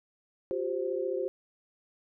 sine chord, F suspended second, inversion none, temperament equal with one note detuned, 357.6 / 392 / 523.3 Hz, F4 / G4 / C5, +41 / 0 / 0 cents, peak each -34 / -33 / -33 dBFS, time 0.51-1.28 s, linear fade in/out 0 ms, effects none

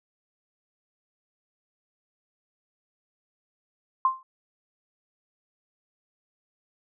sine tone with exponential decay, 1050 Hz, C6, 6 cents sharp, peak -15 dBFS, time 4.05-4.23 s, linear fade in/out 2 ms, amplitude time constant 39 ms, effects none

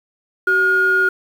sine tone pair together, 378.5 / 1429 Hz, F#4 / F6, +39 / +39 cents, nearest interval octave + major seventh, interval 2300 cents, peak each -20 / -12 dBFS, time 0.47-1.09 s, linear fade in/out 5 ms, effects tanh soft clip ceiling -6 dBFS + 7-bit

